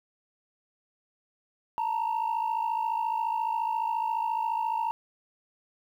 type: tone pair together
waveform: sine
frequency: 885.6 / 940 Hz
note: A5 / A#5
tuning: +11 / +14 cents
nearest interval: minor second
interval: 103 cents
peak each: -27 / -27 dBFS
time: 1.78-4.91 s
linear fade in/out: 0 ms
effects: tanh soft clip ceiling -23 dBFS + 10-bit